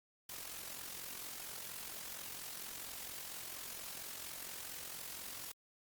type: noise with amplitude modulation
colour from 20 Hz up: white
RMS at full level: -44 dBFS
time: 0.29-5.52 s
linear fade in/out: 5 ms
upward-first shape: sine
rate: 44.3 Hz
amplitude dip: 60%
effects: Opus 48 kbps